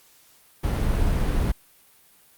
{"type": "noise", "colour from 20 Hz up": "brown", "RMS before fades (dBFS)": -22, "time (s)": [0.63, 1.52], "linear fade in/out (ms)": 10, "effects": ["white hiss -56 dBFS RMS until 2.37 s", "Opus 48 kbps"]}